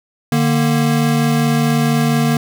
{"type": "tone pair together", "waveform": "square", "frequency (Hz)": [149.5, 234], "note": ["D3", "A#3"], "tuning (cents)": [31, 7], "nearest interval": "minor sixth", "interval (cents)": 776, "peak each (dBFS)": -16, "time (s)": [0.32, 2.37], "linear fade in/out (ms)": 2, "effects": []}